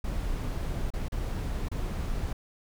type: noise with dropouts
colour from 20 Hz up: brown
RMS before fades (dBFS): -31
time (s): 0.04-2.33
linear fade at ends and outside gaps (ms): 5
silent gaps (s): 0.904-0.936 / 1.084-1.12 / 1.686-1.715
effects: none